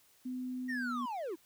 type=tone with pitch glide; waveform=sine; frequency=253.3 to 244 Hz; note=B3 to B3; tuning=+44 to -21 cents; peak=-36 dBFS; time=0.25-1.06 s; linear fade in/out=10 ms; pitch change=-65 cents; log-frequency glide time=0.69-0.88 s
type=linear sweep; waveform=triangle; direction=down; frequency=1900 to 294.8 Hz; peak=-34 dBFS; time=0.68-1.36 s; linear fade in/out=20 ms
effects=white hiss -66 dBFS RMS until 1.45 s